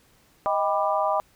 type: harmonic tone with a mistuned harmonic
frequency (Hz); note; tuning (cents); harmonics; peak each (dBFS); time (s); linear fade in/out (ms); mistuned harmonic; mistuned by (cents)
197.8; G3; +16; 3 / 4 / 5 / 6; -25 / -26 / -27 / -28; 0.46-1.2; 0; 3; +93
effects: pink hiss -60 dBFS RMS until 1.35 s